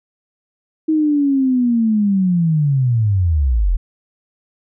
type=linear sweep; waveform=sine; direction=down; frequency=318 to 37.56 Hz; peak=-12 dBFS; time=0.88-3.77 s; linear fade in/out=10 ms; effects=none